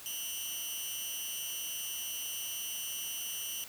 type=tone with amplitude modulation; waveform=10% pulse; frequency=2962 Hz; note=F#7; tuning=1 cent sharp; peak=-24 dBFS; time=0.06-3.64 s; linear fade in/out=0 ms; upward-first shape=sine; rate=226 Hz; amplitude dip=100%; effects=white hiss -49 dBFS RMS until 3.68 s